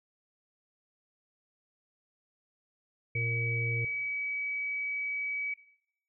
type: harmonic tone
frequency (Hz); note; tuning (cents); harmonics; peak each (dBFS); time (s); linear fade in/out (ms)
116.54; A#2; 0; 1 / 3 / 4; -32 / -49 / -41; 3.15-3.85; 5
type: tone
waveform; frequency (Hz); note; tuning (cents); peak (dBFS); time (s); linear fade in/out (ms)
sine; 2278; C#7; +47; -31; 3.15-5.54; 5
effects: noise-tail reverb RT60 0.7 s tail -17 dB re dry